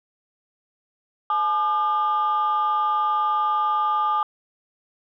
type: tone pair together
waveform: sine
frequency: 852 / 1204.9 Hz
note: G#5 / D6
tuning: +44 / +44 cents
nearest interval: tritone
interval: 600 cents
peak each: -22 / -19 dBFS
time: 1.3-4.23 s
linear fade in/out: 2 ms
effects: tanh soft clip ceiling -15 dBFS